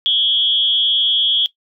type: tone with amplitude modulation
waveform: sine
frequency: 3303 Hz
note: G#7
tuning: 10 cents flat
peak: -8 dBFS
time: 0.06-1.46 s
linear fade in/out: 0 ms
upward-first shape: sine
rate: 239 Hz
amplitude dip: 85%
effects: noise-tail reverb RT60 0.1 s tail -17 dB re dry